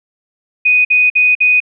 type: tone bursts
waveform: sine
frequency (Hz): 2489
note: D#7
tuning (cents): 0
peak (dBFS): -7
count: 4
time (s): 0.65-1.603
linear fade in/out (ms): 10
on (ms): 200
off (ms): 51
effects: none